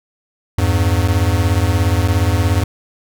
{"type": "beating tone pair", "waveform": "square", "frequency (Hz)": [84, 101], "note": ["E2", "G#2"], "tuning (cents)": [33, -48], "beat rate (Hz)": 17, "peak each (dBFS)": -16, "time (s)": [0.58, 2.64], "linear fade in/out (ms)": 5, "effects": []}